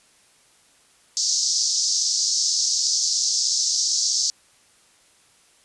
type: band-pass noise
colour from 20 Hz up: pink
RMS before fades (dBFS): -22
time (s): 1.17-4.3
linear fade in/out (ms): 0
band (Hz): 4700 to 6700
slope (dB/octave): 48
effects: white hiss -57 dBFS RMS until 5.64 s + resampled to 24000 Hz